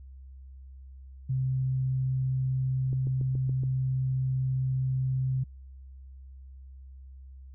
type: tone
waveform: sine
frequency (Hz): 130.81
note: C3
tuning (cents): 0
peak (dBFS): -25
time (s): 1.29-5.44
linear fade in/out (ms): 10
type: click train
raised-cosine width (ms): 3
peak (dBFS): -27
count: 6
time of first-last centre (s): 2.93-3.635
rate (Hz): 7.09
effects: added 66 Hz sine -44 dBFS peak until 7.54 s